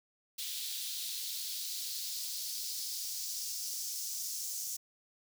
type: noise with high-pass filter sweep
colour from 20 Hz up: white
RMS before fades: -39 dBFS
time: 0.38-4.77 s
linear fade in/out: 10 ms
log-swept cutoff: 3600 to 6100 Hz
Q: 2.5
effects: none